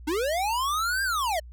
square linear two-way sweep, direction up then down, 285.4 to 1618 to 592 Hz, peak -25 dBFS, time 0.07-1.4 s, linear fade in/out 10 ms, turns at 1.03 s, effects added 60 Hz sine -41 dBFS peak until 1.52 s

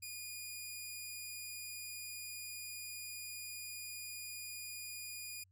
10% pulse tone, 2445 Hz, D#7, 31 cents flat, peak -35 dBFS, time 0.02-5.44 s, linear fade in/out 10 ms, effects added 93 Hz sine -67 dBFS peak until 5.51 s

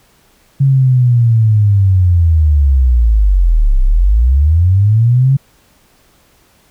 sine linear two-way sweep, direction down then up, 138.59 to 31 to 138.59 Hz, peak -6 dBFS, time 0.6-5.37 s, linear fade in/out 10 ms, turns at 3.82 s, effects pink hiss -51 dBFS RMS until 6.7 s

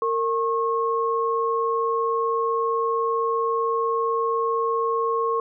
sine tone pair together, 458.9 / 1087 Hz, A#4 / C#6, -27 / -34 cents, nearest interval octave + minor third, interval 1493 cents, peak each -23 dBFS, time 0.02-5.4 s, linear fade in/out 2 ms, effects none

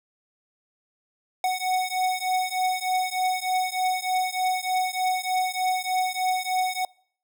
square beating tone pair, 740 / 743.3 Hz, F#5 / F#5, 0 / +8 cents, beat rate 3.3 Hz, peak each -27 dBFS, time 1.44-6.85 s, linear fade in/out 2 ms, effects noise-tail reverb RT60 0.6 s tail -26 dB re dry

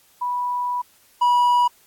sine / triangle tone pair in turn, 982 / 973.5 Hz, B5 / B5, -10 / -25 cents, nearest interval unison, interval 15 cents, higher first, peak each -21 / -12 dBFS, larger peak second, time 0.21-0.82 / 1.21-1.68 s, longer first, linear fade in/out 10 ms, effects white hiss -56 dBFS RMS until 1.86 s + AAC 64 kbps

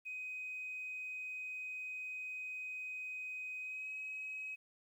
sine tone with pitch glide, 2512 to 2544 Hz, D#7 to D#7, +16 to +38 cents, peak -40 dBFS, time 0.05-4.56 s, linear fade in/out 20 ms, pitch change +22 cents, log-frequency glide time 3.61-3.89 s, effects tanh soft clip ceiling -37 dBFS + 12-bit

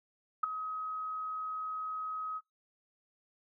sine tone with ADSR envelope, 1268 Hz, D#6, 32 cents sharp, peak -22 dBFS, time 0.43-2.41 s, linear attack 8 ms, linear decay 8 ms, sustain -13 dB, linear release 43 ms, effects noise-tail reverb RT60 0.2 s tail -26 dB re dry

